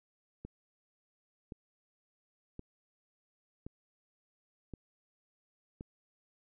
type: click train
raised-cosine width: 3 ms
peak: -30 dBFS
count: 6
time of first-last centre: 0.45-5.809 s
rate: 0.933 Hz
effects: none